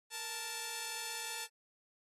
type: tone pair together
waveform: 5% pulse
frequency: 466.2 / 880.1 Hz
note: A#4 / A5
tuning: 0 / 0 cents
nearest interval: major seventh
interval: 1100 cents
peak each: -36 / -28 dBFS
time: 0.1-1.48 s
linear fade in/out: 50 ms
effects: AAC 32 kbps